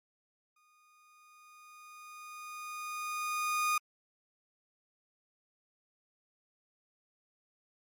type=tone with exponential growth; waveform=30% pulse; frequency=1229 Hz; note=D#6; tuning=22 cents flat; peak=-24 dBFS; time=0.56-3.78 s; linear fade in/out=5 ms; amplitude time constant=700 ms; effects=MP3 64 kbps